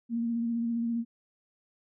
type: tone with vibrato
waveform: sine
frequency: 232.9 Hz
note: A#3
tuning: 1 cent flat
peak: -27 dBFS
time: 0.09-1.05 s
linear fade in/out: 50 ms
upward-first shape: sine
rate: 15 Hz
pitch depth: 24 cents each way
effects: none